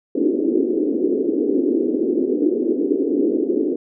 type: band-pass noise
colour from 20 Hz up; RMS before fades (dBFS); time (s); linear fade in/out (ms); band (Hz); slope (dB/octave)
white; -19; 0.15-3.76; 5; 260 to 410; 48
effects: none